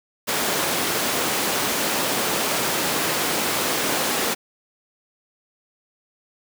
pink high-pass noise, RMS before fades -23 dBFS, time 0.27-4.35 s, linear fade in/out 20 ms, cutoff 260 Hz, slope 12 dB/octave, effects none

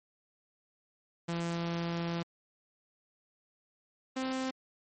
sawtooth tone pair in turn, 169.5 / 261.3 Hz, E3 / C4, +49 / -2 cents, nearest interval perfect fifth, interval 749 cents, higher second, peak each -28 / -28 dBFS, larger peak neither, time 1.28-2.23 / 4.16-4.51 s, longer first, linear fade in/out 10 ms, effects MP3 32 kbps

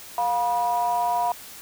triangle ring-modulated tone, 130.81 Hz, C3, in tune, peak -15 dBFS, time 0.18-1.32 s, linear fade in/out 2 ms, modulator 838 Hz, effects tanh soft clip ceiling -11 dBFS + white hiss -42 dBFS RMS until 1.61 s

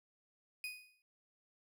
35% pulse tone with exponential decay, 2489 Hz, D#7, in tune, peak -36 dBFS, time 0.64-1.02 s, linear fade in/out 1 ms, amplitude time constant 81 ms, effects none

